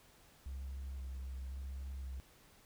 sine tone with vibrato, 66.3 Hz, C2, 23 cents sharp, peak -39 dBFS, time 0.46-2.2 s, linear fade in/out 0 ms, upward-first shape square, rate 0.95 Hz, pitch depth 21 cents each way, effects tanh soft clip ceiling -39 dBFS + pink hiss -64 dBFS RMS until 2.65 s

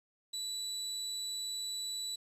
30% pulse tone, 3951 Hz, B7, in tune, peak -34 dBFS, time 0.33-2.16 s, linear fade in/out 10 ms, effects resampled to 32000 Hz + 10-bit

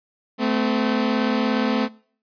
sawtooth tone pair together, 219.1 / 256.1 Hz, A3 / C4, -7 / -37 cents, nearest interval minor third, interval 270 cents, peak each -18 dBFS, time 0.38-1.89 s, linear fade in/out 50 ms, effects noise-tail reverb RT60 0.5 s tail -22 dB re dry + resampled to 11025 Hz

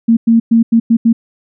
sine tone bursts at uneven times, 229 Hz, A#3, 31 cents flat, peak -5 dBFS, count 6, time 0.08-0.17 / 0.27-0.4 / 0.51-0.63 / 0.72-0.8 / 0.9-0.97 / 1.05-1.13 s, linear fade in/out 10 ms, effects none

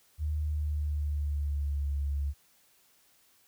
sine tone with pitch glide, 75.9 to 70.82 Hz, D#2 to C#2, -42 to +38 cents, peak -28 dBFS, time 0.18-2.34 s, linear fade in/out 50 ms, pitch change -120 cents, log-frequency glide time 0.45-1.9 s, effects white hiss -65 dBFS RMS until 3.47 s

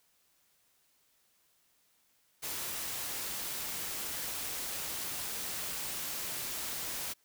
white noise, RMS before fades -38 dBFS, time 2.42-7.14 s, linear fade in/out 20 ms, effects white hiss -71 dBFS RMS until 7.24 s

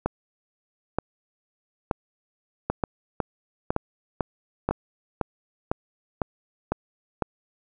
two click trains, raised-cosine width 1 ms, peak -9 / -9 dBFS, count 10 / 6, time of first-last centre 2.7-7.223 / 0.06-4.69 s, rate 1.99 / 1.08 Hz, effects none

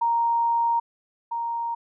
sine tone pair in turn, 932.3 / 932.3 Hz, A#5 / A#5, 0 / 0 cents, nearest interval unison, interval 0 cents, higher neither, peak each -19 / -25 dBFS, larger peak first, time 0.01-0.8 / 1.31-1.75 s, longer first, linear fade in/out 10 ms, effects none

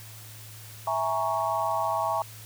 sine chord, A# half-diminished seventh, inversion second, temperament equal, 659.3 / 830.6 / 932.3 / 1108.7 Hz, E5 / G#5 / A#5 / C#6, 0 / 0 / 0 / 0 cents, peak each -30 dBFS, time 0.87-2.22 s, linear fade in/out 2 ms, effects added 109 Hz sine -45 dBFS peak until 2.45 s + white hiss -47 dBFS RMS until 2.45 s

